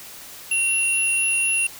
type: tone pair together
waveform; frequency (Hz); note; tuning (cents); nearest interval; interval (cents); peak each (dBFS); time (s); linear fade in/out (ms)
sine; 2742 / 10352; F7 / E9; -32 / -32; octave + major seventh; 2300; -20 / -22; 0.51-1.67; 5
effects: white hiss -40 dBFS RMS until 1.79 s